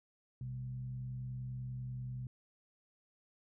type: tone with frequency modulation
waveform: sine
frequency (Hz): 126.6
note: B2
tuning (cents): +43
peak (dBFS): -39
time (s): 0.41-2.27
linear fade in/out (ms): 2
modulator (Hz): 70.4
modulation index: 0.38
effects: none